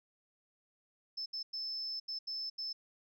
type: tone bursts at uneven times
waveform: sine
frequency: 5260 Hz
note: E8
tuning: 5 cents flat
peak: -36 dBFS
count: 6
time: 1.17-1.26 / 1.33-1.43 / 1.53-2 / 2.08-2.19 / 2.27-2.5 / 2.58-2.73 s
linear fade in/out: 10 ms
effects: tanh soft clip ceiling -32 dBFS